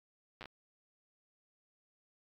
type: slowing click train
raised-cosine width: 0.3 ms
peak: -30 dBFS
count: 5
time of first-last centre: 0.41-0.457 s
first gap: 8 ms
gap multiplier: 1.26
effects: AAC 48 kbps